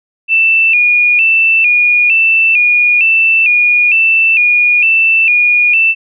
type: tone with vibrato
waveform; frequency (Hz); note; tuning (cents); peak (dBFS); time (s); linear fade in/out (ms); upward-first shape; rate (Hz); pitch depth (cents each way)
sine; 2549; D#7; +41; -6; 0.28-5.95; 50; square; 1.1; 75
effects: none